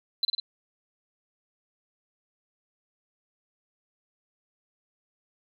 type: tone with echo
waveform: sine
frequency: 4047 Hz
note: B7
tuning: 42 cents sharp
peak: -20 dBFS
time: 0.23-0.25 s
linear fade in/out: 2 ms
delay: 50 ms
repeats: 3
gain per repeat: -3 dB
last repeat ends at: 0.4 s
effects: tanh soft clip ceiling -17 dBFS